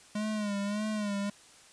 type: tone with vibrato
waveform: square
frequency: 207.7 Hz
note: G#3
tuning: in tune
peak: -31 dBFS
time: 0.15-1.3 s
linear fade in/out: 5 ms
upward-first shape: sine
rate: 1.7 Hz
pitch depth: 66 cents each way
effects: white hiss -56 dBFS RMS until 1.72 s + resampled to 22050 Hz